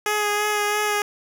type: tone with vibrato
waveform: 10% pulse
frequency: 417.5 Hz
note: G#4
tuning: 9 cents sharp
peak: -12 dBFS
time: 0.06-1.02 s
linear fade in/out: 2 ms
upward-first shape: sine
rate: 3 Hz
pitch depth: 17 cents each way
effects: none